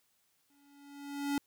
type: tone with exponential growth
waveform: square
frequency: 283.6 Hz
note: C#4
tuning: 40 cents sharp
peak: -29 dBFS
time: 0.5-1.38 s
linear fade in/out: 1 ms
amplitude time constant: 190 ms
effects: white hiss -74 dBFS RMS until 1.46 s